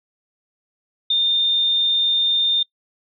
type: tone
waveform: sine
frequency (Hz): 3622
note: A7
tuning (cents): +49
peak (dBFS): -15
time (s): 1.1-2.63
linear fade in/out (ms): 5
effects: noise-tail reverb RT60 0.1 s tail -23 dB re dry